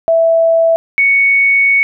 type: tone pair in turn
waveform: sine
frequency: 659.3 / 2223 Hz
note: E5 / C#7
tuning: 0 / +4 cents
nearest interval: octave + major sixth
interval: 2104 cents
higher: second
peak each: -7 dBFS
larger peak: neither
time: 0.08-0.76 / 0.98-1.83 s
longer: second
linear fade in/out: 0 ms
effects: none